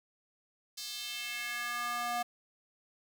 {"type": "tone with high-pass filter sweep", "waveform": "square", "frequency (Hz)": 240.2, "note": "B3", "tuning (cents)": -48, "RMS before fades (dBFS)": -37, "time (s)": [0.77, 2.23], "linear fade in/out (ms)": 10, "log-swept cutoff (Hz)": [4700, 750], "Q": 2.2, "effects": ["9-bit"]}